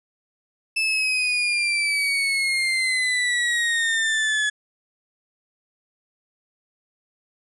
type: exponential sweep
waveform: 35% pulse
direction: down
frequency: 2637 to 1699 Hz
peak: -18 dBFS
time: 0.76-4.5 s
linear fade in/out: 10 ms
effects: resampled to 24000 Hz